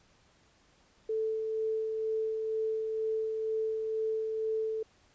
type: tone with tremolo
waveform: sine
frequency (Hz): 440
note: A4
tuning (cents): 0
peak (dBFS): -28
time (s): 1.09-4.83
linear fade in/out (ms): 5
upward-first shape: sine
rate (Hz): 2.1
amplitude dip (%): 30
effects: pink hiss -65 dBFS RMS until 5.14 s + resampled to 16000 Hz